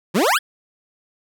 25% pulse exponential sweep, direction up, 157.2 to 1798 Hz, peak -11 dBFS, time 0.14-0.39 s, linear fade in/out 20 ms, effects none

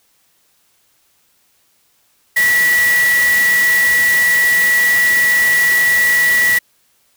sine tone in noise, 1944 Hz, B6, 28 cents flat, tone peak -10 dBFS, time 2.36-6.59 s, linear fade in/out 10 ms, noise white, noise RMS -22 dBFS, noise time 2.36-6.59 s, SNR +9 dB, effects white hiss -58 dBFS RMS until 7.16 s

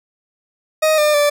40% pulse tone with pitch steps, 625 / 601 / 585 Hz, D#5 / D5 / D5, +8 / +40 / -7 cents, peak -11 dBFS, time 0.82-1.3 s, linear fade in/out 10 ms, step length 160 ms, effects none

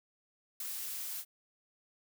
blue noise with ADSR envelope, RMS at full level -38 dBFS, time 0.6-1.25 s, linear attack 4 ms, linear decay 19 ms, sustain -2 dB, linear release 55 ms, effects none

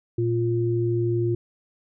sine tone pair together, 116.54 / 349.2 Hz, A#2 / F4, 0 / 0 cents, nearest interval octave + perfect fifth, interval 1900 cents, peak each -23 dBFS, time 0.18-1.35 s, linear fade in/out 5 ms, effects none

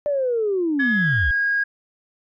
sine linear sweep, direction down, 594 to 52.4 Hz, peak -18 dBFS, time 0.06-1.31 s, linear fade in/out 0 ms
sine tone with pitch glide, 1691 to 1636.2 Hz, G#6 to G#6, +31 to -26 cents, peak -17 dBFS, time 0.79-1.64 s, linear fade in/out 10 ms, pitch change -57 cents, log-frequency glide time 0.93-1.12 s
effects tanh soft clip ceiling -12 dBFS

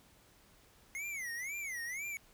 square tone with vibrato, 2100 Hz, C7, 6 cents sharp, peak -39 dBFS, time 0.95-2.17 s, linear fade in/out 0 ms, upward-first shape sine, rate 2 Hz, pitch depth 220 cents each way, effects pink hiss -64 dBFS RMS until 2.33 s

